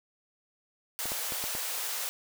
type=high-pass noise; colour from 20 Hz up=white; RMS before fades=-34 dBFS; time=0.99-2.09 s; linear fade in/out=0 ms; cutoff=440 Hz; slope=48 dB/octave
type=clicks; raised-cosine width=1 ms; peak=-24 dBFS; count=5; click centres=1.056 / 1.119 / 1.322 / 1.44 / 1.551 s
effects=none